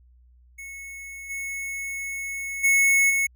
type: tone with level steps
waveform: square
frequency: 2198 Hz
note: C#7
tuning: 15 cents flat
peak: -37 / -30 / -17 / -21 dBFS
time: 0.58-3.27 s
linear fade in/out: 10 ms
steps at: 1.29 / 2.63 / 3.09 s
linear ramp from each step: 20 ms
effects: added 61 Hz sine -52 dBFS peak until 3.35 s